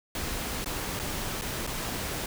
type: noise with dropouts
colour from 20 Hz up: pink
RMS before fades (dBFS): -33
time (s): 0.15-2.26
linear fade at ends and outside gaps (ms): 2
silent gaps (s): 0.645-0.659 / 0.993-0.997 / 1.413-1.419 / 1.667-1.673
effects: none